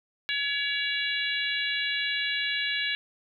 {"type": "harmonic tone with a mistuned harmonic", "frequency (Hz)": 563, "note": "C#5", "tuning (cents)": 27, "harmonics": [3, 4, 5, 6, 7], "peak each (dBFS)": [-31, -32, -33, -34, -34], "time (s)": [0.29, 2.95], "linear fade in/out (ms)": 0, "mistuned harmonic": 4, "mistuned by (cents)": 21, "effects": []}